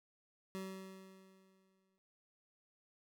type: tone with exponential decay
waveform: 25% pulse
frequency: 190.3 Hz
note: F#3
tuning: 49 cents sharp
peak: -37 dBFS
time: 0.55-1.98 s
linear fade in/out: 0 ms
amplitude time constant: 310 ms
effects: none